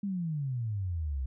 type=exponential sweep; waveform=sine; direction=down; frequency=206.5 to 63 Hz; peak=-30 dBFS; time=0.03-1.26 s; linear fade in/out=5 ms; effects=none